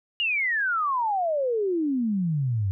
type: exponential sweep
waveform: sine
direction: down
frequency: 2895 to 92.6 Hz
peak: -22 dBFS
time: 0.2-2.71 s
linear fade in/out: 0 ms
effects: none